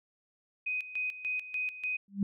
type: tone with tremolo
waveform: sine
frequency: 2504 Hz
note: D#7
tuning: 10 cents sharp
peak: -30 dBFS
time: 0.66-1.97 s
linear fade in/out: 10 ms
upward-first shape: square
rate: 3.4 Hz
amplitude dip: 75%
type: tone with exponential growth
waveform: sine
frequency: 198.6 Hz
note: G3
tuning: 23 cents sharp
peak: -22 dBFS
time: 2.08-2.23 s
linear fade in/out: 2 ms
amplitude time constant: 31 ms
effects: none

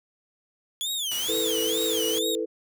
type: tone with vibrato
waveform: sawtooth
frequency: 3322 Hz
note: G#7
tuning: in tune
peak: -24 dBFS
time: 0.81-2.35 s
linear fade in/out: 0 ms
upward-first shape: sine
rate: 2.2 Hz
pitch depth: 230 cents each way
type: noise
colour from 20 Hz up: white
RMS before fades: -35 dBFS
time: 1.11-2.19 s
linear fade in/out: 5 ms
type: chord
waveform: sine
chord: E suspended fourth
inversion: none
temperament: just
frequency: 329.6 / 439.5 / 494.4 Hz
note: E4 / A4 / B4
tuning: 0 / -2 / +2 cents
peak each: -31 / -28 / -31 dBFS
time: 1.28-2.46 s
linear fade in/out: 20 ms
effects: none

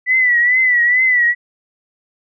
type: tone with vibrato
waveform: sine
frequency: 1975.5 Hz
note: B6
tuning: in tune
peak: -10 dBFS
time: 0.06-1.35 s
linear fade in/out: 50 ms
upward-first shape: triangle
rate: 2.3 Hz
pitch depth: 85 cents each way
effects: none

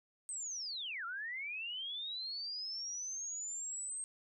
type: linear two-way sweep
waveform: sine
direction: down then up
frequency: 8420 to 1327 to 8420 Hz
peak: -39 dBFS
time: 0.29-4.04 s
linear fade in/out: 0 ms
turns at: 1.05 s
effects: none

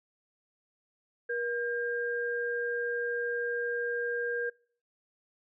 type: tone pair together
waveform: sine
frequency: 477.2 / 1605 Hz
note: A#4 / G6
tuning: +41 / +40 cents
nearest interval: octave + major sixth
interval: 2099 cents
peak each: -32 / -33 dBFS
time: 1.29-4.5 s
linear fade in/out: 10 ms
effects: noise-tail reverb RT60 0.5 s tail -25 dB re dry

